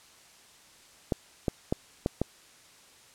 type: clicks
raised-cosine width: 2 ms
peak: -12 dBFS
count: 5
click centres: 1.122 / 1.482 / 1.725 / 2.061 / 2.216 s
effects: white hiss -56 dBFS RMS until 3.14 s + low-pass 9000 Hz 12 dB/octave